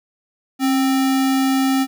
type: tone with sample-and-hold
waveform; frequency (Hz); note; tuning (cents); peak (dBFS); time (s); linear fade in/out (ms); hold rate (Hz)
sine; 268.1; C4; +42; -14; 0.59-1.87; 50; 1050
effects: none